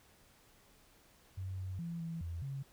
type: tone with pitch steps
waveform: sine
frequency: 94.2 / 93.5 / 169 / 165.3 / 84.3 / 136.8 Hz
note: F#2 / F#2 / E3 / E3 / E2 / C#3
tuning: +32 / +19 / +43 / +5 / +39 / -23 cents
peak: -38 dBFS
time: 1.37-2.63 s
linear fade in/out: 10 ms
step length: 210 ms
effects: pink hiss -65 dBFS RMS until 2.72 s